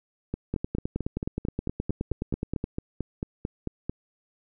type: two click trains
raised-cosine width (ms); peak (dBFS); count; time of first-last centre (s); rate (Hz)
3; -15 / -16; 21 / 17; 0.54-2.641 / 0.34-3.896; 9.52 / 4.5
effects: none